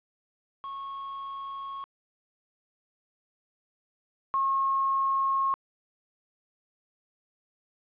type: tone pair in turn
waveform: triangle / sine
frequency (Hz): 1097 / 1083.8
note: C#6 / C#6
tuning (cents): -18 / -39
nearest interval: unison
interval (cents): 21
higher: first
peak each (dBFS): -33 / -23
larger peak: second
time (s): 0.64-1.84 / 4.34-5.54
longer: neither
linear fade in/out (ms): 0
effects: resampled to 8000 Hz + 10-bit